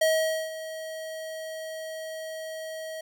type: tone with ADSR envelope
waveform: square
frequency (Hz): 637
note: D#5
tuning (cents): +41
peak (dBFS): -20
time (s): 0.01-3.01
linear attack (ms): 7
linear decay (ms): 480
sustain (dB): -15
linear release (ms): 5
effects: none